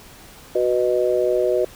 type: chord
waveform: sine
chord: B major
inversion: second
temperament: just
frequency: 370.4 / 493.9 / 617.4 Hz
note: F#4 / B4 / D#5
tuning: +2 / 0 / -14 cents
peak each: -20 / -21 / -21 dBFS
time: 0.55-1.65 s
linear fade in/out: 5 ms
effects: pink hiss -44 dBFS RMS until 1.75 s